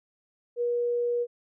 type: tone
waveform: sine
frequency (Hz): 480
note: B4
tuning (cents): -49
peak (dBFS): -24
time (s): 0.56-1.27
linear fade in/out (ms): 50
effects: none